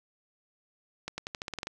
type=accelerating click train; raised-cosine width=0.2 ms; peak=-18 dBFS; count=10; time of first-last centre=1.08-1.671 s; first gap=100 ms; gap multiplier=0.89; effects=none